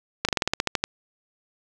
slowing click train, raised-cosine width 0.2 ms, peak -4 dBFS, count 11, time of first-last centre 0.25-0.84 s, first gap 37 ms, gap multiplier 1.1, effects none

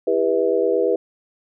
sine tone cluster, 331.2 / 400 / 488.8 / 646 Hz, E4 / G4 / B4 / E5, +8 / +35 / -18 / -35 cents, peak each -25 / -20 / -19 / -26 dBFS, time 0.07-0.96 s, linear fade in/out 5 ms, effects none

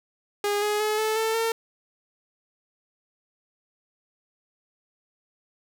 sawtooth tone with pitch steps, 410 / 418.4 / 426.9 / 435.6 / 444.5 / 453.6 Hz, G#4 / G#4 / G#4 / A4 / A4 / A#4, -22 / +13 / +48 / -17 / +18 / -47 cents, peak -19 dBFS, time 0.44-1.52 s, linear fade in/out 2 ms, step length 180 ms, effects none

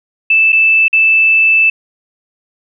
sine tone with dropouts, 2637 Hz, E7, in tune, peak -6 dBFS, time 0.3-1.7 s, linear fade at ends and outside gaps 5 ms, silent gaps 0.522-0.527 / 0.882-0.929 s, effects none

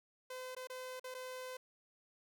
sawtooth tone with dropouts, 511 Hz, C5, 41 cents flat, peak -40 dBFS, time 0.3-1.57 s, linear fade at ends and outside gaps 5 ms, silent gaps 0.55-0.565 / 0.672-0.698 / 0.997-1.041 / 1.143-1.147 s, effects none

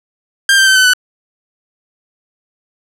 sawtooth tone with pitch steps, 1593 / 1567.4 / 1542.3 / 1517.6 / 1493.2 Hz, G6 / G6 / G6 / F#6 / F#6, +27 / -1 / -29 / +43 / +15 cents, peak -3 dBFS, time 0.49-0.935 s, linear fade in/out 2 ms, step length 89 ms, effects low-pass 11000 Hz 12 dB/octave

